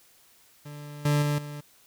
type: tone with level steps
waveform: 40% pulse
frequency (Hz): 146.83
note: D3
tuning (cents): 0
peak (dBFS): -38 / -20 / -23 / -35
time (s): 0.65-1.61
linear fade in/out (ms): 10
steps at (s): 1.05 / 1.22 / 1.38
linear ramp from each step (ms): 5
effects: white hiss -59 dBFS RMS until 1.86 s